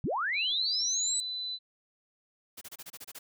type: linear sweep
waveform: sine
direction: up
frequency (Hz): 94.6 to 8100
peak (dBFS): -28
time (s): 0.04-1.2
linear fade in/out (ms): 0
type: tone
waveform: sine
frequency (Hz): 4001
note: B7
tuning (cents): +22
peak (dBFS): -33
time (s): 0.33-1.59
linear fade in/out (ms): 50
type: noise bursts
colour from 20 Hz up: white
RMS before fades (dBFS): -44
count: 9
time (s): 2.57-3.19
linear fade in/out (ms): 10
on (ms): 44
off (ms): 28
effects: none